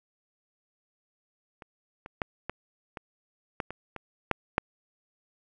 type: clicks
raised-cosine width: 0.5 ms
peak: -29 / -26 / -13 / -17 / -22 / -15 / -22 / -23 / -8 / -7 dBFS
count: 10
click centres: 1.622 / 2.061 / 2.218 / 2.496 / 2.972 / 3.602 / 3.706 / 3.963 / 4.313 / 4.581 s
effects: none